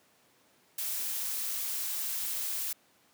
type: noise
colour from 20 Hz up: blue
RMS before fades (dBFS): -34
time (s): 0.78-2.73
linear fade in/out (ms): 5
effects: pink hiss -65 dBFS RMS until 3.13 s + high-pass 200 Hz 12 dB/octave